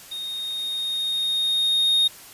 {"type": "tone with level ramp", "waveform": "triangle", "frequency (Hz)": 3707, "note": "A#7", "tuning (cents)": -10, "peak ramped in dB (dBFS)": [-28, -14], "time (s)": [0.11, 2.08], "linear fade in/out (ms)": 10, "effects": ["white hiss -44 dBFS RMS until 2.33 s", "resampled to 32000 Hz"]}